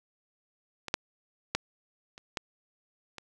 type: clicks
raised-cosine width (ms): 0.2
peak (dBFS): -19 / -8 / -9 / -29 / -14 / -24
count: 6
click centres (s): 0.883 / 0.941 / 1.55 / 2.179 / 2.372 / 3.183
effects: none